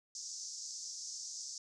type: band-pass noise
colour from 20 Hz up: pink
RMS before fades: -45 dBFS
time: 0.15-1.58 s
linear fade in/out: 2 ms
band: 5200 to 6900 Hz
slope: 48 dB/octave
effects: none